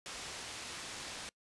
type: low-pass noise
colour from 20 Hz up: white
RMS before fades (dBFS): -45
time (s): 0.06-1.29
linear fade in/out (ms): 0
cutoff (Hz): 6200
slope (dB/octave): 12
effects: noise-tail reverb RT60 0.1 s tail -25 dB re dry + resampled to 24000 Hz